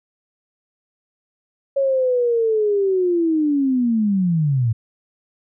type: linear sweep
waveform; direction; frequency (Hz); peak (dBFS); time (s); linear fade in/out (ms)
sine; down; 554.4 to 108.2; -15; 1.76-4.73; 10
effects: none